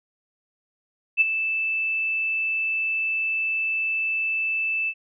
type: tone with ADSR envelope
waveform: sine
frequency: 2637 Hz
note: E7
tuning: in tune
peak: -12 dBFS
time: 1.17-4.94 s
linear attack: 39 ms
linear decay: 21 ms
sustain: -10 dB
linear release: 58 ms
effects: none